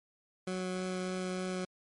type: tone with vibrato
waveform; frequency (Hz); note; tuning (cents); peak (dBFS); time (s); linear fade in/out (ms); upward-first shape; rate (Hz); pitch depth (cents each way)
20% pulse; 184.4; F#3; -6; -29; 0.47-1.65; 5; triangle; 3.3; 8
effects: MP3 48 kbps